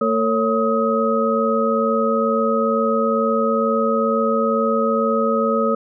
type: tone cluster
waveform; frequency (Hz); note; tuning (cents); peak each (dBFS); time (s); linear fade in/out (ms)
sine; 226.1 / 451.8 / 554 / 1264; A3 / A4 / C#5 / D#6; +47 / +46 / -1 / +27; -21; 0.01-5.75; 5
effects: none